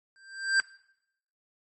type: tone with exponential growth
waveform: square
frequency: 1577 Hz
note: G6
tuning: 10 cents sharp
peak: -19 dBFS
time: 0.16-0.6 s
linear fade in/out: 0 ms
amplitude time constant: 95 ms
effects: noise-tail reverb RT60 0.8 s tail -22 dB re dry + MP3 32 kbps